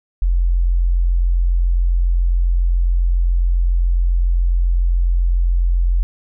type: tone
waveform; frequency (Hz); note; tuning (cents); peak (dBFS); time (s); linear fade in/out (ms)
sine; 43.65; F1; 0; -12; 0.22-6.03; 0
effects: none